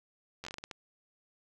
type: slowing click train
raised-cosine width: 0.2 ms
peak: -24 dBFS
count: 9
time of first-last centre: 0.44-0.712 s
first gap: 11 ms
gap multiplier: 1.31
effects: none